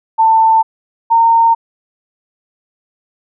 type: tone pair in turn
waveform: sine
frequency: 892 / 917.1 Hz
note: A5 / A#5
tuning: +23 / -29 cents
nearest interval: unison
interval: 48 cents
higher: second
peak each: -6 dBFS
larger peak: neither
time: 0.18-0.63 / 1.1-1.55 s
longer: neither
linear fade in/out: 20 ms
effects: none